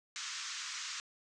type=band-pass noise; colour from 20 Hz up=white; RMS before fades=-42 dBFS; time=0.16-1 s; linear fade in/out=0 ms; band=1100 to 7100 Hz; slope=48 dB/octave; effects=resampled to 22050 Hz